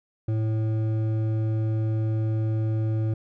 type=tone with hard clipping; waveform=sine; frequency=110 Hz; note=A2; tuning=in tune; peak=-24 dBFS; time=0.28-3.14 s; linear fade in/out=5 ms; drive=9 dB; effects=none